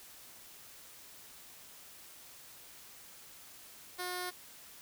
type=tone with notch filter; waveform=5% pulse; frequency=360 Hz; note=F#4; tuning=47 cents flat; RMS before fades=-39 dBFS; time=3.98-4.31 s; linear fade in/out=20 ms; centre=2700 Hz; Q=1.4; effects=white hiss -54 dBFS RMS until 4.81 s